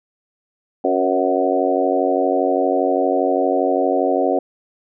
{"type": "harmonic tone with a mistuned harmonic", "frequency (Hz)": 92.5, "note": "F#2", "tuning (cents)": 0, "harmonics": [3, 4, 5, 6, 7, 8], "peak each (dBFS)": [-22, -22, -22, -22, -22, -22], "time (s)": [0.84, 4.39], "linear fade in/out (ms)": 5, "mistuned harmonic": 5, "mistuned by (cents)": 28, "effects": []}